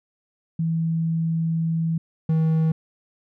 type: tone pair in turn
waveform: sine / triangle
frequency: 163.6 / 159.86 Hz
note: E3 / D#3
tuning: -13 / +47 cents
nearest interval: unison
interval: 40 cents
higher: first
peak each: -20 / -15 dBFS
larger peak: second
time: 0.59-1.98 / 2.29-2.72 s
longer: first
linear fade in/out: 5 ms
effects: none